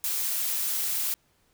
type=noise with amplitude modulation; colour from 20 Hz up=blue; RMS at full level=-27 dBFS; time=0.04-1.14 s; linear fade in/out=0 ms; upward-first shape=sine; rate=259 Hz; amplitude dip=30%; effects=pink hiss -67 dBFS RMS until 1.53 s